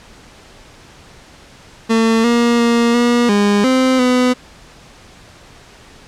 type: tone with pitch steps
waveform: 30% pulse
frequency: 225.7 / 236.7 / 234.8 / 239.9 / 204.3 / 259.2 / 250.6 Hz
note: A3 / A#3 / A#3 / A#3 / G#3 / C4 / B3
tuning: +44 / +27 / +13 / +50 / -28 / -16 / +25 cents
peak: -8 dBFS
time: 1.89-4.34 s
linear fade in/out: 20 ms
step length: 350 ms
effects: pink hiss -42 dBFS RMS until 6.07 s + low-pass 7000 Hz 12 dB/octave